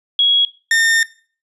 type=tone pair in turn; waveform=sine / 40% pulse; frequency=3322 / 1818.7 Hz; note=G#7 / A#6; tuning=0 / -43 cents; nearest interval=minor seventh; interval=1043 cents; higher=first; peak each=-10 dBFS; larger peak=neither; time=0.19-0.45 / 0.71-1.03 s; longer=second; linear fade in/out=2 ms; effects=noise-tail reverb RT60 0.4 s tail -19 dB re dry + resampled to 24000 Hz